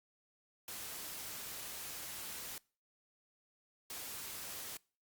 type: noise bursts at uneven times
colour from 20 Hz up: white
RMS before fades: -45 dBFS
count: 2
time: 0.68-2.58 / 3.9-4.77 s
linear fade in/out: 2 ms
effects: noise-tail reverb RT60 0.4 s tail -25 dB re dry + Opus 48 kbps